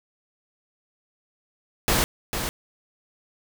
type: noise with echo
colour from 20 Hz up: pink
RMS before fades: -21 dBFS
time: 1.88-2.04 s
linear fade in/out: 0 ms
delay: 450 ms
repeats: 1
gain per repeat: -7 dB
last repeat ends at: 2.49 s
effects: none